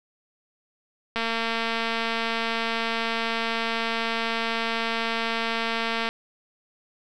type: click train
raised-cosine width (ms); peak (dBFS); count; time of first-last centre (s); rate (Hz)
0.3; -11; 1125; 1.16-6.09; 228
effects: none